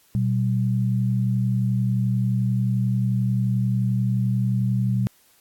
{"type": "tone pair together", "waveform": "sine", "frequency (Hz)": [121.5, 192.87], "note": ["B2", "G3"], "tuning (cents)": [-28, -28], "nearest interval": "minor sixth", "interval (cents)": 800, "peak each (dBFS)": [-20, -24], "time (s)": [0.15, 5.07], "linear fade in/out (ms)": 0, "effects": ["white hiss -58 dBFS RMS until 5.4 s", "AAC 64 kbps"]}